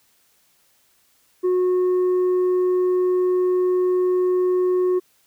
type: tone with tanh clipping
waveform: sine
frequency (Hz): 364.7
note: F#4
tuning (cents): -25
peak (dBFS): -17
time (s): 1.43-5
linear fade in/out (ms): 20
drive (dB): 3
effects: white hiss -61 dBFS RMS until 5.26 s